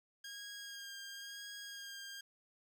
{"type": "tone with vibrato", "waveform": "15% pulse", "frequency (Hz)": 1622, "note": "G#6", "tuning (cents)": -41, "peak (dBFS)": -40, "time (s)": [0.24, 2.21], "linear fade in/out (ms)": 5, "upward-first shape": "sine", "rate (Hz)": 0.97, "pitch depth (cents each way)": 21, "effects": []}